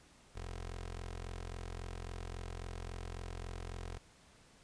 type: tone with notch filter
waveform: 15% pulse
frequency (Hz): 43.66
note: F1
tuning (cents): 0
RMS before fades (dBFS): -44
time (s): 0.35-3.98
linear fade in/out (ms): 10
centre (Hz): 160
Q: 1.1
effects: pink hiss -63 dBFS RMS until 4.63 s + resampled to 22050 Hz